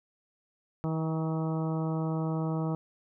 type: harmonic tone with a mistuned harmonic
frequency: 160 Hz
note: D#3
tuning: 49 cents sharp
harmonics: 1 / 2 / 3 / 4 / 5 / 6 / 7 / 8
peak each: -29 / -35 / -39 / -41 / -43 / -45 / -46 / -47 dBFS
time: 0.84-2.75 s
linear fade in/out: 0 ms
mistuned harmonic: 6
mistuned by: -23 cents
effects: none